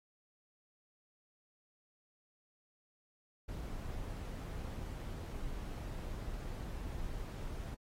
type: noise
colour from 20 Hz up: brown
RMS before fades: -42 dBFS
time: 3.48-7.75 s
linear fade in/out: 10 ms
effects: AAC 48 kbps